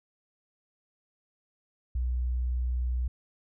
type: tone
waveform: sine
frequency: 61.74 Hz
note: B1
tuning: in tune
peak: -26 dBFS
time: 1.95-3.08 s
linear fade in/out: 5 ms
effects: none